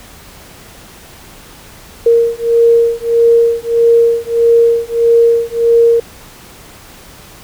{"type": "beating tone pair", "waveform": "sine", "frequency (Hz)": [464.5, 466.1], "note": ["A#4", "A#4"], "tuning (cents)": [-6, 0], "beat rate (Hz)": 1.6, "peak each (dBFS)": -10, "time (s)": [2.06, 6], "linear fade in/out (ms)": 5, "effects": ["pink hiss -37 dBFS RMS until 7.43 s"]}